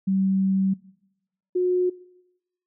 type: tone pair in turn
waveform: sine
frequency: 192 / 362.4 Hz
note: G3 / F#4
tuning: -36 / -36 cents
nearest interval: major seventh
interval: 1100 cents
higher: second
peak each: -19 dBFS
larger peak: neither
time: 0.07-0.74 / 1.55-1.9 s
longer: first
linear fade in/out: 10 ms
effects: noise-tail reverb RT60 0.9 s tail -21 dB re dry